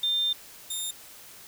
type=tone pair in turn; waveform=sine / 15% pulse; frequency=3600 / 3644 Hz; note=A7 / A#7; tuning=+39 / -40 cents; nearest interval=unison; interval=21 cents; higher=second; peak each=-23 dBFS; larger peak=neither; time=0.03-0.33 / 0.7-0.91 s; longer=first; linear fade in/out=5 ms; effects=white hiss -48 dBFS RMS until 1.47 s